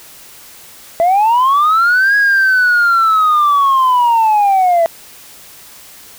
sine linear two-way sweep, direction up then down, 656 to 1661.2 to 656 Hz, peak -6 dBFS, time 1-4.86 s, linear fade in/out 0 ms, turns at 2.16 s, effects tanh soft clip ceiling -6 dBFS + white hiss -38 dBFS RMS until 6.18 s

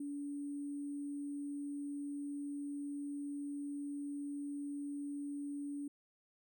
sine tone with sample-and-hold, 286.3 Hz, D4, 44 cents flat, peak -39 dBFS, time 0-5.88 s, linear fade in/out 5 ms, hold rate 8820 Hz, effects none

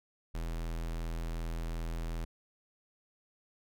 square tone, 41.33 Hz, E1, 5 cents sharp, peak -35 dBFS, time 0.34-2.25 s, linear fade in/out 10 ms, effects none

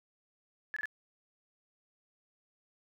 sine tone bursts, 1717 Hz, A6, 43 cents flat, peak -34 dBFS, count 3, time 0.74-0.856 s, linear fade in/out 0 ms, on 24 ms, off 22 ms, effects none

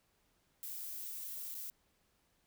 violet noise with dropouts, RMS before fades -44 dBFS, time 0.63-1.7 s, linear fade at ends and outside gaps 0 ms, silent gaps 1.544-1.55 s, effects pink hiss -75 dBFS RMS until 2.46 s

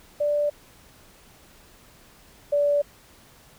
sine tone pair in turn, 587.3 / 578.9 Hz, D5 / D5, 0 / -25 cents, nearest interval unison, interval 25 cents, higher first, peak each -20 / -18 dBFS, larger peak second, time 0.2-0.5 / 2.52-2.82 s, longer neither, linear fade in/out 10 ms, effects pink hiss -53 dBFS RMS until 3.58 s

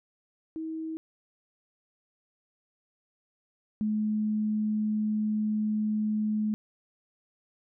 sine tone pair in turn, 320 / 213.6 Hz, D#4 / G#3, +49 / +49 cents, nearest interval perfect fifth, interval 700 cents, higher first, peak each -32 / -25 dBFS, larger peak second, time 0.56-0.97 / 3.81-6.54 s, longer second, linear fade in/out 0 ms, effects none

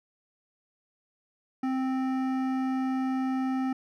sine tone with hard clipping, 261.6 Hz, C4, in tune, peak -28 dBFS, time 1.63-3.73 s, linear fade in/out 5 ms, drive 13 dB, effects none

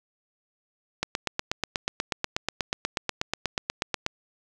click train, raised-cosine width 0.2 ms, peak -8 dBFS, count 26, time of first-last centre 1.03-4.064 s, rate 8.24 Hz, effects none

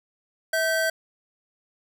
square tone pair together, 650 / 1546 Hz, E5 / G6, -24 / -24 cents, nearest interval octave + minor third, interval 1500 cents, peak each -25 dBFS, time 0.53-0.9 s, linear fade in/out 5 ms, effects none

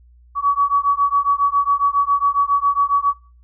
sine beating tone pair, 1130 / 1137.3 Hz, C#6 / C#6, +33 / +44 cents, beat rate 7.3 Hz, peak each -17 / -17 dBFS, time 0.35-3.14 s, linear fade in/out 50 ms, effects noise-tail reverb RT60 0.4 s tail -19 dB re dry + added 60 Hz sine -46 dBFS peak until 3.43 s

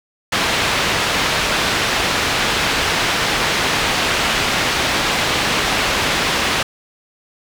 white low-pass noise, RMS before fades -18 dBFS, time 0.32-6.63 s, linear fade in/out 5 ms, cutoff 3300 Hz, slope 12 dB/octave, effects none

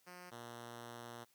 5% pulse tone pair in turn, 179.1 / 118.67 Hz, F3 / A#2, +44 / +31 cents, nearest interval perfect fifth, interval 713 cents, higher first, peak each -40 / -37 dBFS, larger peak second, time 0.06-0.31 / 0.31-1.25 s, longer second, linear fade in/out 20 ms, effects white hiss -73 dBFS RMS until 1.34 s + high-pass 60 Hz 12 dB/octave

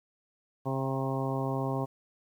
harmonic tone with a mistuned harmonic, 134 Hz, C3, 42 cents sharp, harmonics 1 / 2 / 3 / 4 / 5 / 6 / 7 / 8, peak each -32 / -35 / -37 / -38 / -39 / -40 / -40 / -41 dBFS, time 0.65-1.86 s, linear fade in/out 20 ms, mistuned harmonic 6, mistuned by -24 cents, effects 10-bit

